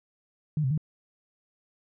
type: tone with pitch steps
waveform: sine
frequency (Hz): 152.4 / 130.5 / 154.1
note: D#3 / C3 / D#3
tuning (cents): -36 / -4 / -16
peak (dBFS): -23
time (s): 0.57-0.777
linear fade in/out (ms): 2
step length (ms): 69
effects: none